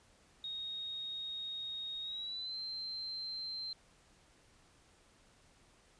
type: tone with pitch glide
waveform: sine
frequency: 3737 to 4123 Hz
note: A#7 to C8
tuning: +4 to -26 cents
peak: -39 dBFS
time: 0.44-3.73 s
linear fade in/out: 2 ms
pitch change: +170 cents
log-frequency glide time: 2.01-2.58 s
effects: pink hiss -66 dBFS RMS until 5.99 s + resampled to 22050 Hz